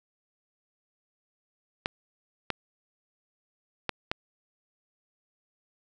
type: clicks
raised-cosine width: 0.3 ms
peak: -11 dBFS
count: 4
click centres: 1.859 / 2.503 / 3.893 / 4.115 s
effects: none